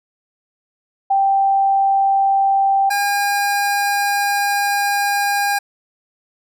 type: tone pair in turn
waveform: sine / 25% pulse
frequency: 784 / 809.3 Hz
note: G5 / G#5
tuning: 0 / -45 cents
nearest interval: minor second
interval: 55 cents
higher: second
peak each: -12 dBFS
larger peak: neither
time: 1.1-2.9 / 2.9-5.59 s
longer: second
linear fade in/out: 10 ms
effects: none